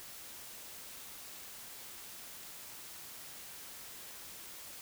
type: silence
effects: white hiss -49 dBFS RMS until 4.81 s